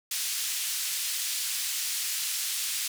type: band-pass noise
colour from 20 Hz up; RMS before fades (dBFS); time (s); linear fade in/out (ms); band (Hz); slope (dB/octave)
white; -31; 0.11-2.88; 5; 2500 to 11000; 12
effects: none